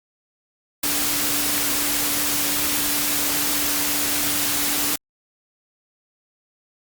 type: tone in noise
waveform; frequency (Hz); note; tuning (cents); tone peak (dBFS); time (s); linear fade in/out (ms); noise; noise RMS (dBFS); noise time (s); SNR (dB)
sine; 290.5; D4; -19; -32; 0.83-4.96; 5; white; -22; 0.83-4.96; -13
effects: Opus 48 kbps